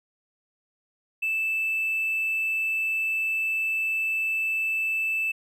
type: tone with hard clipping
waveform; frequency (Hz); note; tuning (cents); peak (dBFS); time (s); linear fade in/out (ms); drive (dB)
triangle; 2637; E7; 0; -24; 1.22-5.32; 10; 4
effects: none